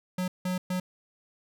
square tone bursts at uneven times, 182.8 Hz, F#3, 21 cents flat, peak -28 dBFS, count 3, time 0.18-0.28 / 0.45-0.58 / 0.7-0.8 s, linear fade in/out 5 ms, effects none

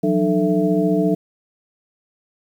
sine tone cluster, 170.6 / 185.1 / 301.3 / 442.2 / 665 Hz, F3 / F#3 / D4 / A4 / E5, -40 / +1 / +44 / +9 / +15 cents, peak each -25 / -20 / -19 / -21 / -24 dBFS, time 0.03-1.15 s, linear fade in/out 10 ms, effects 8-bit

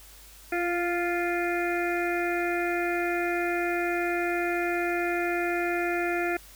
harmonic tone with a mistuned harmonic, 349.2 Hz, F4, in tune, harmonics 1 / 2 / 4 / 5 / 6 / 7, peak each -28 / -31 / -34 / -35 / -36 / -36 dBFS, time 0.52-6.37 s, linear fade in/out 5 ms, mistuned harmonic 1, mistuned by -16 cents, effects added 50 Hz sine -52 dBFS peak until 6.55 s + white hiss -51 dBFS RMS until 6.55 s

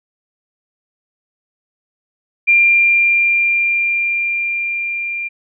sine tone with level ramp, 2387 Hz, D7, 28 cents sharp, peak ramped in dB -7 to -20 dBFS, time 2.47-5.29 s, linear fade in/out 20 ms, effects none

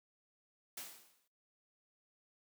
white noise with exponential decay, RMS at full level -43 dBFS, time 0.77-1.28 s, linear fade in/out 5 ms, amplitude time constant 110 ms, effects noise-tail reverb RT60 0.4 s tail -22 dB re dry + high-pass 150 Hz 12 dB/octave

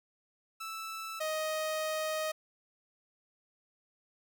sawtooth tone pair in turn, 1318.5 / 625 Hz, E6 / D#5, 0 / +8 cents, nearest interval octave + minor second, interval 1292 cents, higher first, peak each -35 / -28 dBFS, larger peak second, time 0.6-1.2 / 1.2-2.32 s, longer second, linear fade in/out 10 ms, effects none

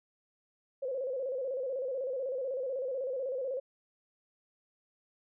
sine tone with vibrato, 523.3 Hz, C5, in tune, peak -32 dBFS, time 0.82-3.6 s, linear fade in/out 10 ms, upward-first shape square, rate 16 Hz, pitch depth 77 cents each way, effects none

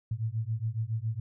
sine beating tone pair, 108.2 / 115.4 Hz, A2 / A#2, -29 / -17 cents, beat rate 7.2 Hz, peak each -32 / -32 dBFS, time 0.11-1.2 s, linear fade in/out 5 ms, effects none

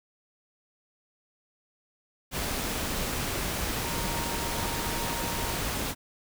sine tone in noise, 932 Hz, A#5, 1 cent flat, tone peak -38 dBFS, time 3.81-5.61 s, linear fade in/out 50 ms, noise pink, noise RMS -31 dBFS, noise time 2.31-5.95 s, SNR -10 dB, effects none

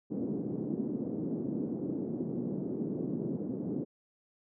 white band-pass noise, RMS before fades -35 dBFS, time 0.1-3.85 s, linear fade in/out 20 ms, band 160 to 340 Hz, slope 24 dB/octave, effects none

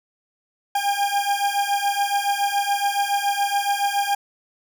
40% pulse beating tone pair, 802 / 809.1 Hz, G5 / G#5, +39 / -45 cents, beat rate 7.1 Hz, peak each -22 dBFS, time 0.75-4.15 s, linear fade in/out 5 ms, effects none

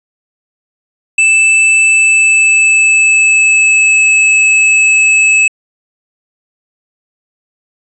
square tone with pitch glide, 2637 to 2599 Hz, E7 to E7, 0 to -25 cents, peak -6 dBFS, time 1.18-5.48 s, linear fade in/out 5 ms, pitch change -25 cents, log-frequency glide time 1.82-4.07 s, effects resampled to 24000 Hz

